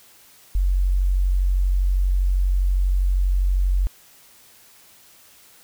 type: tone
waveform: sine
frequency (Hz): 46.25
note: F#1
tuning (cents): 0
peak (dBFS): -16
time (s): 0.55-3.87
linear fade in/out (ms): 0
effects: white hiss -51 dBFS RMS until 5.63 s